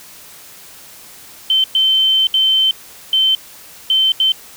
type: tone bursts at uneven times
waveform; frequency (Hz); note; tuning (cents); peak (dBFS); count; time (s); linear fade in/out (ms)
sine; 3090; G7; -26; -10; 6; 1.5-1.64 / 1.75-2.27 / 2.34-2.71 / 3.13-3.35 / 3.9-4.12 / 4.2-4.32; 2
effects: white hiss -39 dBFS RMS until 4.56 s